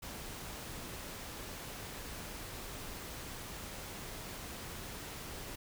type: noise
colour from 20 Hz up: pink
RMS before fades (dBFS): -45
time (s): 0.02-5.56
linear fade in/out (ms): 10
effects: none